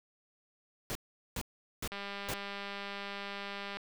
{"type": "noise bursts", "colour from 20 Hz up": "pink", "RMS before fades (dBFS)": -37, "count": 4, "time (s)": [0.9, 2.338], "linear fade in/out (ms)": 0, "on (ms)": 52, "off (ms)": 410}
{"type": "click train", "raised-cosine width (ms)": 0.3, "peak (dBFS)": -25, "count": 371, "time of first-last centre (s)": [1.92, 3.77], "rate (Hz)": 200}
{"effects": []}